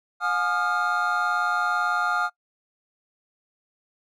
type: tone cluster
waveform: triangle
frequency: 720 / 838 / 1222 / 1400 Hz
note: F#5 / G#5 / D#6 / F6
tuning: -47 / +15 / -32 / +4 cents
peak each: -27 / -30 / -25 / -23 dBFS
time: 0.2-2.3 s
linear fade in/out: 50 ms
effects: noise-tail reverb RT60 0.1 s tail -22 dB re dry